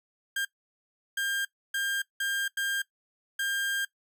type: tone bursts at uneven times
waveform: 30% pulse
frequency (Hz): 1600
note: G6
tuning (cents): +35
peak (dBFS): -25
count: 6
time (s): 0.36-0.45 / 1.17-1.45 / 1.74-2.02 / 2.2-2.48 / 2.57-2.82 / 3.39-3.85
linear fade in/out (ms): 5
effects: noise-tail reverb RT60 0.1 s tail -18 dB re dry